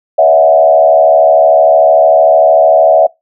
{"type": "tone with frequency modulation", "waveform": "sine", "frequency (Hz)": 648, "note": "E5", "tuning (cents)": -30, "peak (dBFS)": -3, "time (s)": [0.18, 3.07], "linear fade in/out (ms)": 10, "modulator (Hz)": 73.2, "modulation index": 1.1, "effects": ["noise-tail reverb RT60 0.2 s tail -26 dB re dry"]}